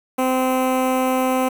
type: tone with notch filter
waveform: 15% pulse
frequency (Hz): 258.4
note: C4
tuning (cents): -21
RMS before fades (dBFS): -19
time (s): 0.18-1.49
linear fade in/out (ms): 10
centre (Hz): 4600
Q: 0.67
effects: 7-bit